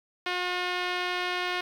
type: tone with low-pass filter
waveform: 5% pulse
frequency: 359.4 Hz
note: F4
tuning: 50 cents sharp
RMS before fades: -30 dBFS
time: 0.26-1.61 s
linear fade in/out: 5 ms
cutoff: 3600 Hz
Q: 0.68
effects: 8-bit